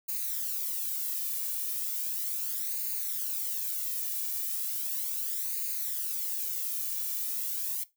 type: noise with flanger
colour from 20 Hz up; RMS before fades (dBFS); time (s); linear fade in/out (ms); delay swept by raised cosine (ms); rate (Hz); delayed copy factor
violet; -33; 0.08-7.84; 10; 0.44 to 1.74; 0.36; +0.65
effects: noise-tail reverb RT60 0.2 s tail -18 dB re dry